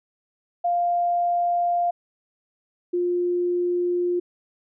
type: tone pair in turn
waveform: sine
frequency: 698.5 / 353.3 Hz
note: F5 / F4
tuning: 0 / +20 cents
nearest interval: octave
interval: 1180 cents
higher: first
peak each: -19 / -20 dBFS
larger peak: first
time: 0.64-1.91 / 2.93-4.2 s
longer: neither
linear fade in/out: 10 ms
effects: none